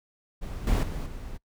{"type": "noise with level steps", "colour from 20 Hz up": "brown", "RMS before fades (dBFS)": [-35, -22, -32, -38], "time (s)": [0.41, 1.38], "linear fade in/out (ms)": 20, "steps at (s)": [0.67, 0.83, 1.06], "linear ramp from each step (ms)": 2, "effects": ["noise-tail reverb RT60 0.1 s tail -23 dB re dry"]}